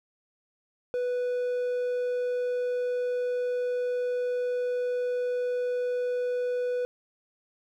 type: tone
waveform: triangle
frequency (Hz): 493.9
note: B4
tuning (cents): 0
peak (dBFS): -24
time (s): 0.94-6.85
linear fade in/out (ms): 0
effects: none